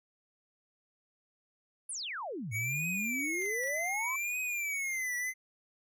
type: exponential two-way sweep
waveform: sine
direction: down then up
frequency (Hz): 10880 to 103.83 to 1102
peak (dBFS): -36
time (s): 1.89-4.16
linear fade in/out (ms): 5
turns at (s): 2.53
type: tone with vibrato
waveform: square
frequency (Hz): 2217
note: C#7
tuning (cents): 0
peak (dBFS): -33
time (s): 2.51-5.34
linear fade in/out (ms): 50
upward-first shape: triangle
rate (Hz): 0.66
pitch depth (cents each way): 230
type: clicks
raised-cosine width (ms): 0.2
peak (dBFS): -37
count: 4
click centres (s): 3.421 / 3.46 / 3.637 / 3.674
effects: none